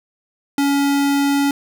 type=tone; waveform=square; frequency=281.3 Hz; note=C#4; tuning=26 cents sharp; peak=-15 dBFS; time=0.58-1.51 s; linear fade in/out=2 ms; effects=none